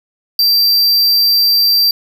square tone, 4699 Hz, D8, in tune, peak -9 dBFS, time 0.39-1.91 s, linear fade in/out 2 ms, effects none

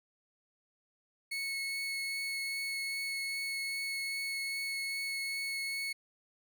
30% pulse tone with vibrato, 2198 Hz, C#7, 15 cents flat, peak -32 dBFS, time 1.31-5.93 s, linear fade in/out 10 ms, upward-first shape triangle, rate 2.5 Hz, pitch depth 9 cents each way, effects none

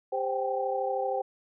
sine tone cluster, 398.1 / 522 / 775 / 808 Hz, G4 / C5 / G5 / G#5, +27 / -4 / -20 / -48 cents, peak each -35 / -30 / -31 / -38 dBFS, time 0.12-1.22 s, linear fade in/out 10 ms, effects none

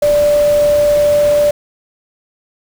sine tone in noise, 587.3 Hz, D5, in tune, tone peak -8 dBFS, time 0.02-1.51 s, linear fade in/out 5 ms, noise pink, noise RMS -26 dBFS, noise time 0.02-1.51 s, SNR +15 dB, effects none

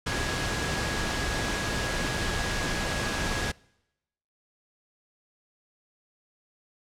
sine tone in noise, 1661.2 Hz, G#6, in tune, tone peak -35 dBFS, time 0.06-3.52 s, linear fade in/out 10 ms, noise pink, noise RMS -29 dBFS, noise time 0.06-3.52 s, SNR -9 dB, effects noise-tail reverb RT60 0.9 s tail -25 dB re dry + low-pass 7000 Hz 12 dB/octave

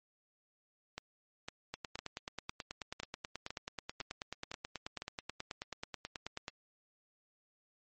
two click trains, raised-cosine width 0.2 ms, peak -23 / -22 dBFS, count 9 / 45, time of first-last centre 0.98-5.02 / 1.74-6.481 s, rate 1.98 / 9.28 Hz, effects MP3 32 kbps

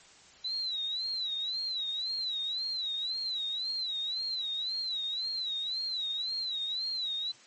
sine tone with vibrato, 3953 Hz, B7, 1 cent sharp, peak -31 dBFS, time 0.44-7.32 s, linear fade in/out 10 ms, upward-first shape sine, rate 1.9 Hz, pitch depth 120 cents each way, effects white hiss -56 dBFS RMS until 7.46 s + MP3 32 kbps

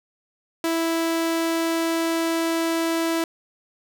sawtooth tone, 329.7 Hz, E4, in tune, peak -17 dBFS, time 0.64-3.24 s, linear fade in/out 2 ms, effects none

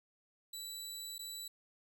20% pulse tone with dropouts, 3951 Hz, B7, in tune, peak -37 dBFS, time 0.53-1.48 s, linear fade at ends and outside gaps 5 ms, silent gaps 1.182-1.191 s, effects none

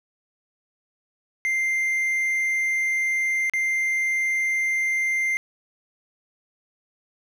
triangle tone with dropouts, 2093 Hz, C7, in tune, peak -19 dBFS, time 1.45-5.37 s, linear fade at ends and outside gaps 0 ms, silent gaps 3.497-3.536 s, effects none

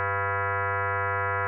sine tone with frequency modulation, 200.9 Hz, G3, 43 cents sharp, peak -24 dBFS, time 0-1.47 s, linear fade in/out 0 ms, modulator 297 Hz, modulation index 5.6, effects none

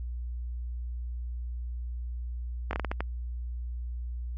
slowing click train, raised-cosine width 0.5 ms, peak -15 dBFS, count 7, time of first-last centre 2.71-3.006 s, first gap 21 ms, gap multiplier 1.34, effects added 60 Hz sine -32 dBFS peak until 4.37 s + MP3 32 kbps

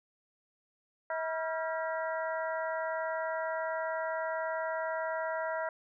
harmonic tone with a mistuned harmonic, 321.4 Hz, E4, 44 cents flat, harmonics 2 / 3 / 4 / 5 / 6, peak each -34 / -38 / -40 / -42 / -44 dBFS, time 1.1-5.69 s, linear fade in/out 2 ms, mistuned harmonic 4, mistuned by +120 cents, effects none

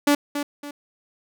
sawtooth tone with echo, 289 Hz, D4, 28 cents flat, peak -11 dBFS, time 0.07-0.15 s, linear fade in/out 5 ms, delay 280 ms, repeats 2, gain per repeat -9 dB, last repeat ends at 0.71 s, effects none

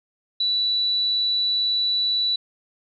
sine tone, 3951 Hz, B7, in tune, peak -19 dBFS, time 0.4-2.36 s, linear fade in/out 5 ms, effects none

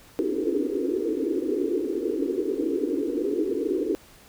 pink band-pass noise, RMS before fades -26 dBFS, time 0.19-3.95 s, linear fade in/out 0 ms, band 270 to 470 Hz, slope 96 dB/octave, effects pink hiss -52 dBFS RMS until 4.28 s

